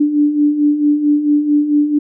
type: beating tone pair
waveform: sine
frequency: 291.1 / 295.6 Hz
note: D4 / D4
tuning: -15 / +11 cents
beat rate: 4.5 Hz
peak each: -18 / -11 dBFS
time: 0-1.99 s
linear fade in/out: 10 ms
effects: none